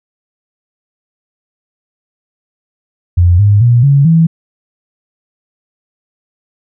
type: tone with pitch steps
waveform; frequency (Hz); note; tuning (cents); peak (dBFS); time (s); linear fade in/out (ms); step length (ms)
sine; 87.8 / 102.62 / 119.94 / 140.18 / 163.84; F2 / G#2 / A#2 / C#3 / E3; +10 / -20 / +50 / +20 / -10; -4; 3.17-4.27; 10; 220
effects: none